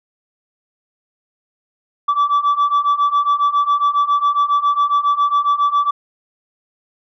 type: beating tone pair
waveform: sine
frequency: 1152 / 1159.3 Hz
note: D6 / D6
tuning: -34 / -23 cents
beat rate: 7.3 Hz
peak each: -15 / -13 dBFS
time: 2.08-5.91 s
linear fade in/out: 10 ms
effects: tanh soft clip ceiling -10 dBFS